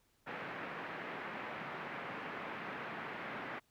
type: band-pass noise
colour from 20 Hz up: white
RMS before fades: -44 dBFS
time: 0.26-3.6 s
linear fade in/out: 20 ms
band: 130 to 2100 Hz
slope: 24 dB/octave
effects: pink hiss -74 dBFS RMS until 3.7 s